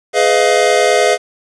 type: chord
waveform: square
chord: F half-diminished seventh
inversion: first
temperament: just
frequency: 419.1 / 502.9 / 628.6 / 698.5 Hz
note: Ab4 / Cb5 / Eb5 / F5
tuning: +16 / +31 / +18 / 0 cents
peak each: -16 dBFS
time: 0.13-1.18 s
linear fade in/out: 50 ms
effects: resampled to 22050 Hz + 7-bit